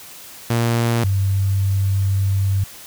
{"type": "tone pair in turn", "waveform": ["sawtooth", "sine"], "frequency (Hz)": [117, 97.55], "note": ["A#2", "G2"], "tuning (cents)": [7, -8], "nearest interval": "minor third", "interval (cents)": 315, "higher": "first", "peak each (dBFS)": [-12, -15], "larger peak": "first", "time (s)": [[0.5, 1.04], [1.04, 2.64]], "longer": "second", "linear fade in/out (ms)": 5, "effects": ["white hiss -39 dBFS RMS until 2.86 s"]}